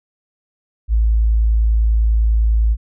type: tone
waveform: sine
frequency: 55 Hz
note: A1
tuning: in tune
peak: -11 dBFS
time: 0.88-2.77 s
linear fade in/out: 50 ms
effects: none